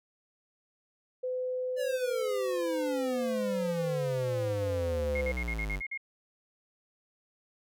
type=tone with pitch glide; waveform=sine; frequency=507 to 511.4 Hz; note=B4 to C5; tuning=+45 to -40 cents; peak=-30 dBFS; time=1.23-5.32 s; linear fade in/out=10 ms; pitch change=+15 cents; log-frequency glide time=1.64-3.37 s
type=exponential sweep; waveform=square; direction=down; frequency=587.3 to 47.06 Hz; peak=-33 dBFS; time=1.76-5.82 s; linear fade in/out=50 ms
type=tone bursts; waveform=sine; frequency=2147 Hz; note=C7; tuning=44 cents sharp; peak=-33 dBFS; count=8; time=5.15-5.976 s; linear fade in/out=5 ms; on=63 ms; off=46 ms
effects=none

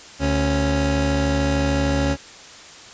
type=tone pair together; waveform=25% pulse; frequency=73.42 / 277.2 Hz; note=D2 / C#4; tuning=0 / 0 cents; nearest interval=octave + major seventh; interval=2300 cents; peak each=-17 dBFS; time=0.19-2.17 s; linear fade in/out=50 ms; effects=white hiss -41 dBFS RMS until 2.93 s + resampled to 16000 Hz

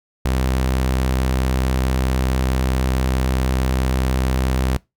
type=tone; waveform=sawtooth; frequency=64.6 Hz; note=C2; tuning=21 cents flat; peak=-13 dBFS; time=0.25-4.77 s; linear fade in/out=5 ms; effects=noise-tail reverb RT60 0.2 s tail -22 dB re dry

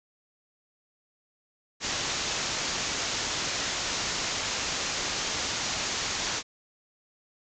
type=low-pass noise; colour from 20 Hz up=white; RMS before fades=-31 dBFS; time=1.8-6.43 s; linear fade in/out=50 ms; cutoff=7200 Hz; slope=96 dB/octave; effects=none

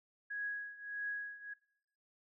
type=tone with tremolo; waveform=sine; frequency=1661.2 Hz; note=G#6; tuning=in tune; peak=-35 dBFS; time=0.3-1.54 s; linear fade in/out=10 ms; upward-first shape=triangle; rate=1.6 Hz; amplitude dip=85%; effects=noise-tail reverb RT60 0.8 s tail -22 dB re dry

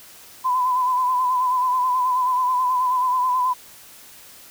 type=tone with vibrato; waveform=sine; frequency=1008 Hz; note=B5; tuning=35 cents sharp; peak=-17 dBFS; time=0.44-3.54 s; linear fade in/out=20 ms; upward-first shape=sine; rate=9.3 Hz; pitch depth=41 cents each way; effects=white hiss -45 dBFS RMS until 4.5 s

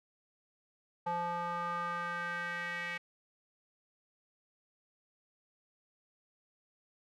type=tone with band-pass filter sweep; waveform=square; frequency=173.2 Hz; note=F3; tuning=14 cents flat; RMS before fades=-37 dBFS; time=1.06-2.98 s; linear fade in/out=10 ms; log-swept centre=880 to 2100 Hz; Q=3.8; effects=none

